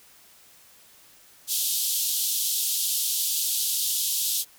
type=band-pass noise; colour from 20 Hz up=white; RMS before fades=-26 dBFS; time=1.47-4.45 s; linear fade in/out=50 ms; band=3100 to 16000 Hz; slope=48 dB/octave; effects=white hiss -54 dBFS RMS until 4.58 s